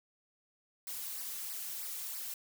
blue noise with flanger, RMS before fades -41 dBFS, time 0.87-2.34 s, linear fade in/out 2 ms, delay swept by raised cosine 0.29 to 3.19 ms, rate 3.1 Hz, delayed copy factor -0.75, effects none

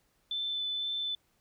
sine tone with vibrato, 3520 Hz, A7, in tune, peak -31 dBFS, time 0.31-1.15 s, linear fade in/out 2 ms, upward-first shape sine, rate 2 Hz, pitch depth 9 cents each way, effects pink hiss -72 dBFS RMS until 1.4 s

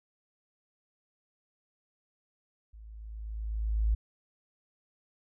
sine tone with level ramp, 54 Hz, A1, 32 cents flat, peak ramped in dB -47 to -22 dBFS, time 2.73-3.95 s, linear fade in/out 10 ms, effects none

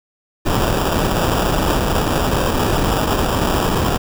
pink noise with sample-and-hold, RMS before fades -17 dBFS, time 0.45-3.98 s, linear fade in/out 20 ms, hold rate 2100 Hz, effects none

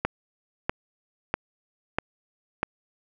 click train, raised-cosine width 0.5 ms, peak -8 dBFS, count 5, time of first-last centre 0.05-2.631 s, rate 1.55 Hz, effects none

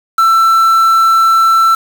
triangle tone with quantisation, 1335 Hz, E6, 22 cents sharp, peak -4 dBFS, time 0.18-1.75 s, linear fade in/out 5 ms, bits 4, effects none

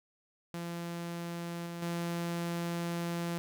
sawtooth tone with level steps, 170.9 Hz, F3, 37 cents flat, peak -33 / -35 / -29 dBFS, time 0.54-3.38 s, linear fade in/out 0 ms, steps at 1.66 / 1.82 s, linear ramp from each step 5 ms, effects none

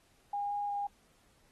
sine tone with pitch steps, 813 / 818 / 811 Hz, G#5 / G#5 / G#5, -37 / -26 / -41 cents, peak -32 dBFS, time 0.33-0.87 s, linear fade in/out 5 ms, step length 180 ms, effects pink hiss -68 dBFS RMS until 1.51 s + AAC 32 kbps

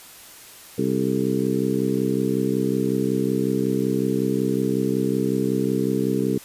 harmonic tone with a mistuned harmonic, 65.41 Hz, C2, in tune, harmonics 2 / 3 / 4 / 5 / 6 / 7, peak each -29 / -25 / -25 / -27 / -27 / -28 dBFS, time 0.78-6.38 s, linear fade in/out 5 ms, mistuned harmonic 7, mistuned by -56 cents, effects white hiss -44 dBFS RMS until 6.44 s + resampled to 32000 Hz

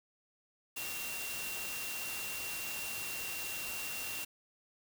sine tone in noise, 2749 Hz, F7, 28 cents flat, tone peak -42 dBFS, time 0.76-4.25 s, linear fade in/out 10 ms, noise white, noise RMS -41 dBFS, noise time 0.76-4.25 s, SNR -4 dB, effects none

